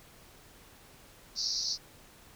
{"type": "band-pass noise", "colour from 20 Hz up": "white", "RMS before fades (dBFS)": -33, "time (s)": [1.35, 1.78], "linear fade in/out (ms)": 50, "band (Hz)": [4200, 5800], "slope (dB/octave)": 96, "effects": ["pink hiss -56 dBFS RMS until 2.35 s"]}